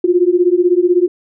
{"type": "beating tone pair", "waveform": "sine", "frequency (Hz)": [347.5, 363.5], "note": ["F4", "F#4"], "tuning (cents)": [-9, -31], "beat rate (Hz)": 16, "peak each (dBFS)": -12, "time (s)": [0.04, 1.08], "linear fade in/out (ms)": 5, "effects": []}